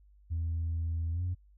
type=tone with pitch glide; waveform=sine; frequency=82.41 to 89.87 Hz; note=E2 to F#2; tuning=0 to -50 cents; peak=-28 dBFS; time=0.3-1.35 s; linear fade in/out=20 ms; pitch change=+150 cents; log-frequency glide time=1.12-1.23 s; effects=tanh soft clip ceiling -27 dBFS + added 50 Hz sine -57 dBFS peak until 1.57 s